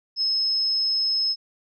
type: tone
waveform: sine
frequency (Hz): 5180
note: E8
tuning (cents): -31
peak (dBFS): -20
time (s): 0.16-1.36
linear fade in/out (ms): 50
effects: none